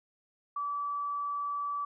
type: tone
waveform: sine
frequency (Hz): 1153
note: D6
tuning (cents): -32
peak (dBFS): -31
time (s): 0.56-1.85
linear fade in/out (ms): 5
effects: none